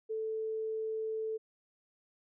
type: tone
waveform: sine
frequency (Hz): 440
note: A4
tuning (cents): 0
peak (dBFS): -33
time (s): 0.09-1.38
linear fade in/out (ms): 20
effects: none